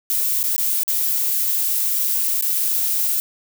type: noise with dropouts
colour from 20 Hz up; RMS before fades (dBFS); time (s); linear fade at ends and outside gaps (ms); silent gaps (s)
violet; -20; 0.1-3.2; 0; 0.43-0.439 / 0.563-0.58 / 0.834-0.879 / 2.411-2.424
effects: none